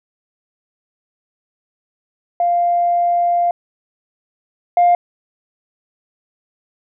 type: tone pair in turn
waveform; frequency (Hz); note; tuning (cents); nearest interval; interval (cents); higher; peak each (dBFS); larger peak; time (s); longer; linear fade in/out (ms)
sine; 697 / 702.7; F5 / F5; -4 / +10; unison; 14; second; -12 / -7; second; 2.4-3.51 / 4.77-4.95; first; 2
effects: tanh soft clip ceiling -6 dBFS